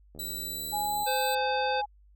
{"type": "click train", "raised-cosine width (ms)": 2, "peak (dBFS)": -35, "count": 68, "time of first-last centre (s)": [0.15, 1.032], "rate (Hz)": 76}
{"type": "tone with pitch glide", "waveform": "5% pulse", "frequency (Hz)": [3951, 4013], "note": ["B7", "B7"], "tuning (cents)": [0, 27], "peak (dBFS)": -27, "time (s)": [0.19, 1.35], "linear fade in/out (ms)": 5, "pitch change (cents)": 27, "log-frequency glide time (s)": [0.37, 1.12]}
{"type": "tone", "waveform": "sine", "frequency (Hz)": 830.6, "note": "G#5", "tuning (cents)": 0, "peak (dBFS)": -28, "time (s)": [0.72, 1.86], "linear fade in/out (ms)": 20}
{"type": "harmonic tone", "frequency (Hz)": 516, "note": "C5", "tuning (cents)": -24, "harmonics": [1, 3, 5, 7, 9], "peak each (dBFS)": [-30, -35, -37, -38, -40], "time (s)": [1.06, 1.82], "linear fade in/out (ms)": 20}
{"effects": ["added 50 Hz sine -55 dBFS peak until 2.15 s"]}